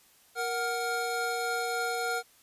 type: tone cluster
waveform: square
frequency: 468.8 / 741 / 1403 Hz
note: A#4 / F#5 / F6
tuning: +10 / +2 / +8 cents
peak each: -35 / -34 / -34 dBFS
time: 0.35-2.23 s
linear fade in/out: 50 ms
effects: white hiss -61 dBFS RMS until 2.42 s + resampled to 32000 Hz